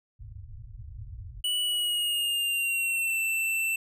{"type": "low-pass noise", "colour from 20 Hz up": "white", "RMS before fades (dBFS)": -42, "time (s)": [0.19, 1.43], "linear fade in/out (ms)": 20, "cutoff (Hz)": 120, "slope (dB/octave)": 96}
{"type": "tone with pitch glide", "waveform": "square", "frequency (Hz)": [2950, 2674], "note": ["F#7", "E7"], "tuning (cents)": [-6, 24], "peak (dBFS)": -26, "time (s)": [1.44, 3.76], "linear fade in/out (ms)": 5, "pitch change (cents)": -170, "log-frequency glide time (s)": [1.61, 3.19]}
{"effects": []}